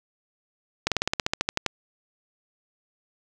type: slowing click train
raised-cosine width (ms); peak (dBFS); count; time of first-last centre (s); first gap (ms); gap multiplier
0.2; -5; 13; 0.87-1.663; 47; 1.06
effects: none